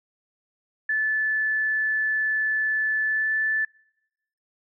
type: tone with pitch glide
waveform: sine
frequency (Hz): 1741 to 1751.1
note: A6 to A6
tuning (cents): -19 to -9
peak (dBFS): -21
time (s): 0.89-3.65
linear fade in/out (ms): 5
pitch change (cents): +10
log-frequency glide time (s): 3.05-3.32
effects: noise-tail reverb RT60 0.9 s tail -26 dB re dry